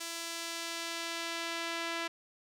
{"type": "tone with band-pass filter sweep", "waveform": "sawtooth", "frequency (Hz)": 334.4, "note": "E4", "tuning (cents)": 25, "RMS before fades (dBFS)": -38, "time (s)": [0, 2.08], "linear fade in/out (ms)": 10, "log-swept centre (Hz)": [6700, 2500], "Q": 0.71, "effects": []}